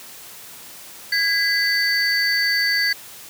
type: tone cluster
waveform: triangle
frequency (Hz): 1646 / 2002 / 4556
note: G#6 / B6 / C#8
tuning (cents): -16 / +23 / +47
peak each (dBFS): -20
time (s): 1.12-2.93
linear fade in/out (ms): 5
effects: white hiss -40 dBFS RMS until 3.29 s + high-pass 80 Hz 12 dB/octave